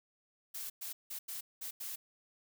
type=noise bursts at uneven times; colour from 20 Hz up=blue; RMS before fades=-42 dBFS; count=6; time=0.54-0.7 / 0.81-0.93 / 1.1-1.19 / 1.28-1.41 / 1.61-1.71 / 1.8-1.96 s; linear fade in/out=10 ms; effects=none